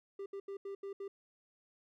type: tone bursts at uneven times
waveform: triangle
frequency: 395.4 Hz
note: G4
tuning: 15 cents sharp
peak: -38 dBFS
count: 6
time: 0.19-0.26 / 0.33-0.4 / 0.48-0.57 / 0.65-0.75 / 0.83-0.93 / 1-1.08 s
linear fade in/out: 5 ms
effects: none